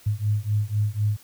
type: beating tone pair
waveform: sine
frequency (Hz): 103.1 / 107.1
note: G#2 / A2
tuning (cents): -12 / -46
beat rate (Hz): 4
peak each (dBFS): -24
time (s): 0.06-1.17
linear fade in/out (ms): 10
effects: white hiss -52 dBFS RMS until 1.23 s